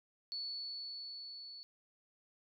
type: tone with level ramp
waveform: sine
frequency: 4435 Hz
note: C#8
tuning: in tune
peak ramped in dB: -38 to -48 dBFS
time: 0.32-1.63 s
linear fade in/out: 0 ms
effects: none